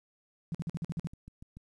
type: tone bursts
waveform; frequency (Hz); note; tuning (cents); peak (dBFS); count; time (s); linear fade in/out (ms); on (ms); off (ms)
sine; 164.81; E3; 0; -31; 8; 0.52-1.071; 0; 26; 49
type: click train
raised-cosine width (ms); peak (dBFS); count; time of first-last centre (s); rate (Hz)
5; -35; 5; 0.99-1.57; 6.9
effects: resampled to 24000 Hz + 11-bit